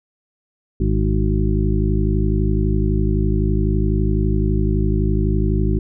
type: harmonic tone with a mistuned harmonic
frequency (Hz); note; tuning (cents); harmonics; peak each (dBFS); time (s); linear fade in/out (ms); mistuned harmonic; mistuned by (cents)
51.91; G#1; 0; 1 / 2 / 3 / 4 / 6 / 7; -18 / -21 / -23 / -24 / -26 / -26; 0.8-5.79; 5; 7; +41
effects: none